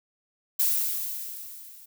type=noise with level ramp; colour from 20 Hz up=violet; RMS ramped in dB=-22 to -49 dBFS; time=0.59-1.86 s; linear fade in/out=10 ms; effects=none